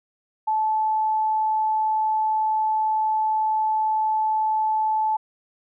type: tone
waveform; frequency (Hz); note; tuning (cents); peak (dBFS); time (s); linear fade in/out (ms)
sine; 869; A5; -22; -19; 0.47-5.17; 10
effects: none